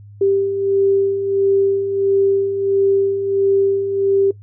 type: beating tone pair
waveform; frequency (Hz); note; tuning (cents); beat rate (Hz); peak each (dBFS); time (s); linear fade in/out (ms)
sine; 392 / 393.5; G4 / G4; 0 / +7; 1.5; -22 / -14; 0.21-4.31; 5
effects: noise-tail reverb RT60 0.1 s tail -18 dB re dry + added 102 Hz sine -37 dBFS peak until 4.42 s